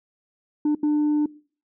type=tone bursts at uneven times; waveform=sine; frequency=298.5 Hz; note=D4; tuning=28 cents sharp; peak=-15 dBFS; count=2; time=0.65-0.75 / 0.83-1.26 s; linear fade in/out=5 ms; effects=noise-tail reverb RT60 0.4 s tail -22 dB re dry + tanh soft clip ceiling -17 dBFS